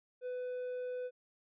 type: tone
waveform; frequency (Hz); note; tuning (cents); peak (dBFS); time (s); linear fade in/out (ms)
triangle; 499.7; B4; +20; -35; 0.21-1.11; 50
effects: resampled to 8000 Hz